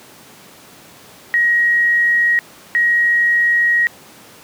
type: tone pair in turn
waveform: sine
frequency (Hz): 1893 / 1893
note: A#6 / A#6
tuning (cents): +26 / +26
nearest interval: unison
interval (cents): 0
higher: neither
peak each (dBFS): -11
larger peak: neither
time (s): 1.34-2.39 / 2.75-3.87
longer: second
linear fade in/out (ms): 0
effects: pink hiss -42 dBFS RMS until 4.43 s + high-pass 150 Hz 12 dB/octave